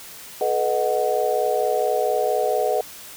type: chord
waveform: sine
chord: B dominant seventh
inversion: third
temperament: equal with one note detuned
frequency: 429.5 / 493.9 / 622.3 / 740 Hz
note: A4 / B4 / D#5 / F#5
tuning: -42 / 0 / 0 / 0 cents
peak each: -24 dBFS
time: 0.41-2.81 s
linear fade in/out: 2 ms
effects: white hiss -40 dBFS RMS until 3.16 s